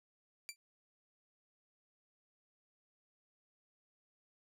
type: tone with exponential decay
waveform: 15% pulse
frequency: 2349 Hz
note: D7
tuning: in tune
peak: -32 dBFS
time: 0.49-0.56 s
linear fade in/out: 0 ms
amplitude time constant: 15 ms
effects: none